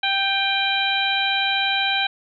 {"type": "harmonic tone with a mistuned harmonic", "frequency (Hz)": 784, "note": "G5", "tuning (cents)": 0, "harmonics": [1, 2, 3, 4, 5], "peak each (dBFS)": [-25, -25, -25, -25, -25], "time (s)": [0.03, 2.07], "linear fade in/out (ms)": 5, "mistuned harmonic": 3, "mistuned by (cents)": 30, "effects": []}